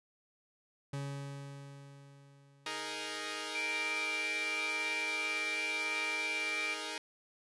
40% pulse tone with exponential decay, 140 Hz, C#3, 18 cents sharp, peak -35 dBFS, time 0.93-3.51 s, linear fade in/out 5 ms, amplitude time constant 560 ms
5% pulse chord, D# suspended fourth, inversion none, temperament equal, 311.1 / 415.3 / 466.2 Hz, D#4 / G#4 / A#4, 0 / 0 / 0 cents, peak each -31 dBFS, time 2.66-6.98 s, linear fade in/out 2 ms
sine tone, 2349 Hz, D7, in tune, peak -34 dBFS, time 3.55-6.74 s, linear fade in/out 2 ms
effects resampled to 24000 Hz

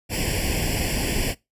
pink noise with comb filter, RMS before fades -24 dBFS, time 0.09-1.35 s, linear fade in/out 50 ms, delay 0.39 ms, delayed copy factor +0.95, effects noise-tail reverb RT60 0.2 s tail -21 dB re dry + resampled to 32000 Hz

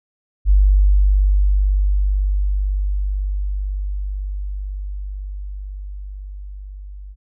sine tone with level ramp, 49 Hz, G1, in tune, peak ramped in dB -8 to -32 dBFS, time 0.45-7.16 s, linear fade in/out 50 ms, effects none

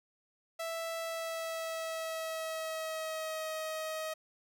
sawtooth tone with pitch glide, 659.3 to 631 Hz, E5 to D#5, 0 to +24 cents, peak -32 dBFS, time 0.59-4.14 s, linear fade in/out 10 ms, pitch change -76 cents, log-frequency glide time 0.98-3.51 s, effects none

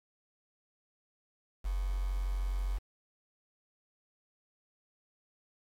sine tone with quantisation, 46.25 Hz, F#1, in tune, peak -30 dBFS, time 1.64-2.79 s, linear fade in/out 20 ms, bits 8, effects AAC 64 kbps

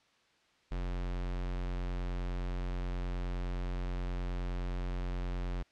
square tone, 44.78 Hz, F1, 44 cents sharp, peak -34 dBFS, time 0.71-5.63 s, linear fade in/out 10 ms, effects white hiss -68 dBFS RMS until 5.71 s + low-pass 4000 Hz 12 dB/octave

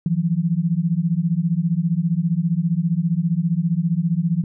sine beating tone pair, 161.5 / 176.5 Hz, E3 / F3, -35 / +19 cents, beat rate 15 Hz, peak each -20 dBFS, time 0.06-4.44 s, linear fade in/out 2 ms, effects none

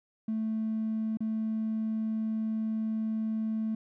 triangle tone with dropouts, 220 Hz, A3, in tune, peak -25 dBFS, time 0.28-3.75 s, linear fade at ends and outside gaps 5 ms, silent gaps 1.172-1.205 s, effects tanh soft clip ceiling -25 dBFS

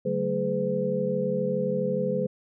sine tone cluster, 145 / 189.8 / 222 / 420 / 507 Hz, D3 / F#3 / A3 / G#4 / B4, -22 / +44 / +16 / +19 / +45 cents, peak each -34 / -30 / -33 / -31 / -27 dBFS, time 0.05-2.27 s, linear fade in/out 10 ms, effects none

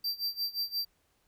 square tone with tremolo, 4695 Hz, D8, 1 cent flat, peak -29 dBFS, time 0.04-0.85 s, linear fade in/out 5 ms, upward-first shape sine, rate 5.7 Hz, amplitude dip 90%, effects pink hiss -72 dBFS RMS until 1.27 s

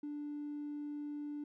triangle tone, 293.7 Hz, D4, in tune, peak -36 dBFS, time 0.03-1.44 s, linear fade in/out 5 ms, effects tanh soft clip ceiling -36 dBFS

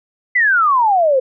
sine exponential sweep, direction down, 2049 to 502 Hz, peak -10 dBFS, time 0.35-1.2 s, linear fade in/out 10 ms, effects none

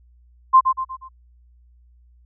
sine tone with echo, 1046.5 Hz, C6, in tune, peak -7 dBFS, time 0.53-0.61 s, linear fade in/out 20 ms, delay 120 ms, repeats 4, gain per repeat -7 dB, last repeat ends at 1.09 s, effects added 60 Hz sine -50 dBFS peak until 2.25 s

